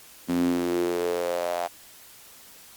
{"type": "tone with high-pass filter sweep", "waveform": "sawtooth", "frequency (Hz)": 87.31, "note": "F2", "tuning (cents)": 0, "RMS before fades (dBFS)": -26, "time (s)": [0.28, 1.68], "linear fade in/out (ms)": 20, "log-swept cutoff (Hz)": [230, 710], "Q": 6.3, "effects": ["white hiss -49 dBFS RMS until 2.76 s", "Opus 48 kbps"]}